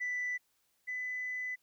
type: tone pair in turn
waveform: sine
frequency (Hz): 1983 / 2003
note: B6 / B6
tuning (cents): +7 / +24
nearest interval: unison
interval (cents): 17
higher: second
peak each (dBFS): -31 / -34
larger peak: first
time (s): 0-0.38 / 0.87-1.56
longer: second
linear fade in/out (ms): 20
effects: tanh soft clip ceiling -30 dBFS + white hiss -75 dBFS RMS until 1.62 s